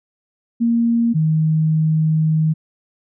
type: tone pair in turn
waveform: sine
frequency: 233.1 / 157.26 Hz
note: A#3 / D#3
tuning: 0 / +19 cents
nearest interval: perfect fifth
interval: 681 cents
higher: first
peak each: -13 dBFS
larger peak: neither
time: 0.6-1.14 / 1.14-2.54 s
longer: second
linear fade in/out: 20 ms
effects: none